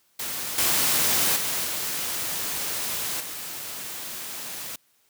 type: noise with level steps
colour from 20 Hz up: white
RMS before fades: -31 / -22 / -27 / -29 / -35 dBFS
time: 0.19-4.76 s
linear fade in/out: 5 ms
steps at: 0.58 / 1.36 / 1.64 / 3.2 s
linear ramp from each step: 5 ms
effects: white hiss -65 dBFS RMS until 5.09 s + high-pass 80 Hz 12 dB/octave